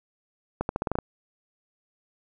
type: accelerating click train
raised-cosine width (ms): 1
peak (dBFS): -12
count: 8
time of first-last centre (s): 0.61-0.987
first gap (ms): 81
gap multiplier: 0.86
effects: none

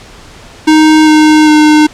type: tone with pitch steps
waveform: square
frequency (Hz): 311.1 / 307.7 / 304.3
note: D#4 / D#4 / D#4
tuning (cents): 0 / -19 / -38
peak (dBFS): -3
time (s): 0.67-1.87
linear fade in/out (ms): 10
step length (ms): 400
effects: pink hiss -34 dBFS RMS until 1.93 s + low-pass 7000 Hz 12 dB/octave

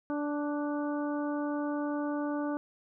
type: harmonic tone with a mistuned harmonic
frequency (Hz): 292.5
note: D4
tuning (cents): -7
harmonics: 1 / 2 / 3 / 4 / 5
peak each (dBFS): -31 / -37 / -41 / -43 / -45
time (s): 0.1-2.57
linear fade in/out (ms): 0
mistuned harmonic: 5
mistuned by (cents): +20
effects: none

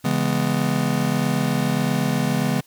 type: chord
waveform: square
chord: C# minor seventh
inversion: none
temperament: just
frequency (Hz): 138.59 / 166.31 / 207.9 / 249.5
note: C#3 / E3 / G#3 / B3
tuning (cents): 0 / +16 / +2 / +18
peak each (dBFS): -25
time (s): 0.04-2.61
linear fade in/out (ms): 10
effects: white hiss -56 dBFS RMS until 2.66 s + MP3 96 kbps

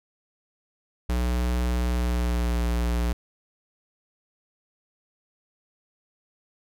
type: tone with pitch glide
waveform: square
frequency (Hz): 60.8 to 59.17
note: B1 to A#1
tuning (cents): -26 to +27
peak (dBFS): -23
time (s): 1.09-3.13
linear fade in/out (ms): 5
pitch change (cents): -47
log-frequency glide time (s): 1.9-2.59
effects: none

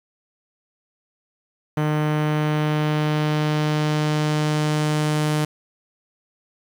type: tone with low-pass filter sweep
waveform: sawtooth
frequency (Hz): 151.9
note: D#3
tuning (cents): -41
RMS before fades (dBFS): -21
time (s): 1.77-5.45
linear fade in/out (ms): 5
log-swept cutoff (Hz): 1900 to 12000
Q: 0.87
effects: 7-bit

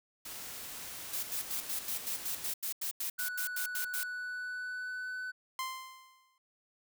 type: noise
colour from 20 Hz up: white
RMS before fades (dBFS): -44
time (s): 0.25-2.52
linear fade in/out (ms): 5
type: noise bursts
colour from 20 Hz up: blue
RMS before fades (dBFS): -36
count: 16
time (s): 1.13-4.035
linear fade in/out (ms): 5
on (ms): 100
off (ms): 87
type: tone with pitch glide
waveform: triangle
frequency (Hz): 1480 to 1504.1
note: F#6 to F#6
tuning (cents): 0 to +28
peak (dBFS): -35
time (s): 3.18-5.32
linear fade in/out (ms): 20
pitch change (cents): +28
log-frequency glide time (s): 4.06-5.18
type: tone with exponential decay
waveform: sawtooth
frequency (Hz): 1043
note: C6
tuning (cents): -6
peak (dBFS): -29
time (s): 5.59-6.38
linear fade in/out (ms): 1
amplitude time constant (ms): 170
effects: none

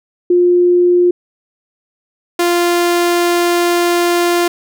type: tone pair in turn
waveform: sine / sawtooth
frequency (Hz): 354.1 / 347.8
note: F4 / F4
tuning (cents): +24 / -7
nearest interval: unison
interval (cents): 31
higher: first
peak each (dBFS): -7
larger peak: neither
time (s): 0.3-1.11 / 2.39-4.48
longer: second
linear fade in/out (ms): 5
effects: none

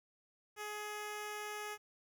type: tone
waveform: 10% pulse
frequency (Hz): 419.9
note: G#4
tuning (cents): +19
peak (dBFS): -33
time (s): 0.56-1.78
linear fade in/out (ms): 50
effects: 12-bit

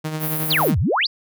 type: tone with tremolo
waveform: sawtooth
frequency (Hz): 155.7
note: D#3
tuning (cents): +2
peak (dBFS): -18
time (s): 0.04-0.75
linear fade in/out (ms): 10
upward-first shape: triangle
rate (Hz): 11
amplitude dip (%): 55
type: high-pass noise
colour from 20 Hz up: pink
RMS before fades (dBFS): -26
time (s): 0.19-0.72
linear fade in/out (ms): 50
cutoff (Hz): 11000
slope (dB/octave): 48
type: exponential two-way sweep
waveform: sine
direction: down then up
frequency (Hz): 5160 to 73 to 5160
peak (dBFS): -16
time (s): 0.5-1.07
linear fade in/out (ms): 10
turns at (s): 0.79
effects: none

